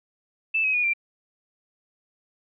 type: tone with pitch steps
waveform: sine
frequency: 2637 / 2543 / 2452 / 2364 Hz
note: E7 / D#7 / D#7 / D7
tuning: 0 / +37 / -26 / +11 cents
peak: -20 dBFS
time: 0.54-0.936 s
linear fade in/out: 10 ms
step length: 99 ms
effects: none